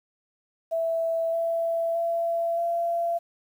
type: tone with pitch steps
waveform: sine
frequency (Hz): 659.3 / 666.6 / 673.9 / 681.4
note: E5 / E5 / E5 / F5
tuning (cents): 0 / +19 / +38 / -43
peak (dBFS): -23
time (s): 0.71-3.19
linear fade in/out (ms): 20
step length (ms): 620
effects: 9-bit